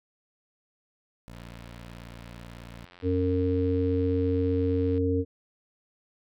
15% pulse tone, 58.27 Hz, A#1, in tune, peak -36 dBFS, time 1.28-2.85 s, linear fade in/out 0 ms
click train, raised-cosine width 0.3 ms, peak -34 dBFS, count 323, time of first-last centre 1.34-4.978 s, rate 88.5 Hz
harmonic tone, 91.5 Hz, F#2, 19 cents flat, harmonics 1 / 3 / 5, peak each -27 / -27 / -27 dBFS, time 3.02-5.25 s, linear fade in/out 50 ms
effects none

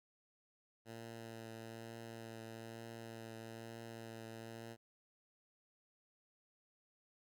10% pulse tone with vibrato, 114 Hz, A#2, 38 cents flat, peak -40 dBFS, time 0.85-4.77 s, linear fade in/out 50 ms, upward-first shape triangle, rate 1.1 Hz, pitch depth 19 cents each way, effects none

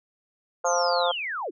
harmonic tone, 174.61 Hz, F3, in tune, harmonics 3 / 4 / 5 / 6 / 7 / 8, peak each -25 / -27 / -29 / -31 / -32 / -33 dBFS, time 0.64-1.12 s, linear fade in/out 10 ms
sine linear sweep, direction down, 6645 to 261.6 Hz, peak -28 dBFS, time 0.65-1.51 s, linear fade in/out 20 ms
effects none

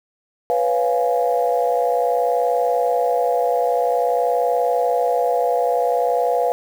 sine chord, C# dominant seventh, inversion third, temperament equal, 493.9 / 554.4 / 698.5 / 830.6 Hz, B4 / C#5 / E#5 / G#5, 0 / 0 / 0 / 0 cents, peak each -19 / -24 / -19 / -25 dBFS, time 0.5-6.52 s, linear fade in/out 0 ms, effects tanh soft clip ceiling -6 dBFS + 7-bit

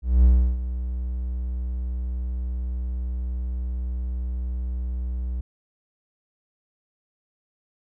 triangle tone with ADSR envelope, 61.74 Hz, B1, in tune, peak -9 dBFS, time 0.02-5.41 s, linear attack 220 ms, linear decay 330 ms, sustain -14 dB, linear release 4 ms, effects none

